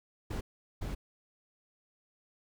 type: noise bursts at uneven times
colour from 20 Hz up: brown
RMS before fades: -36 dBFS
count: 2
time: 0.3-0.41 / 0.81-0.95 s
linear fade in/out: 10 ms
effects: none